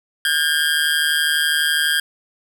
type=tone with amplitude modulation; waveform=25% pulse; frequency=1612 Hz; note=G6; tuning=48 cents sharp; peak=-9 dBFS; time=0.25-2 s; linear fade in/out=2 ms; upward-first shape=sine; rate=152 Hz; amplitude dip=70%; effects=none